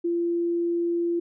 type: tone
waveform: sine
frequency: 342.4 Hz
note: F4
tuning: 34 cents flat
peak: -22 dBFS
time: 0.04-1.2 s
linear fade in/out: 10 ms
effects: none